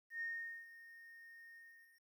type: tone with ADSR envelope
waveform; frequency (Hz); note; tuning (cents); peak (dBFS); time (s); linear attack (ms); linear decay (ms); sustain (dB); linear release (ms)
sine; 1843; A#6; -20; -38; 0.1-2.05; 110; 450; -17; 480
effects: tanh soft clip ceiling -34 dBFS + 12-bit